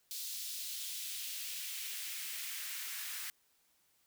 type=noise with high-pass filter sweep; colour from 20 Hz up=white; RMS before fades=-42 dBFS; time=0.11-3.3 s; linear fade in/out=0 ms; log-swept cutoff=4200 to 1600 Hz; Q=1.5; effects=white hiss -73 dBFS RMS until 4.06 s